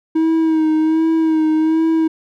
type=tone with vibrato; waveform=triangle; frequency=318.2 Hz; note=D#4; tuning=39 cents sharp; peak=-10 dBFS; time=0.15-2.08 s; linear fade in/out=10 ms; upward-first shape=sine; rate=1.3 Hz; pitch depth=33 cents each way; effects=none